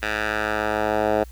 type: tone with band-pass filter sweep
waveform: 10% pulse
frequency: 106.9 Hz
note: A2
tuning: 49 cents flat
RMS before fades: -23 dBFS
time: 0.02-1.24 s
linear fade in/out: 10 ms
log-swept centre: 2000 to 650 Hz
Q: 1.5
effects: added 60 Hz sine -38 dBFS peak until 1.31 s + white hiss -53 dBFS RMS until 1.31 s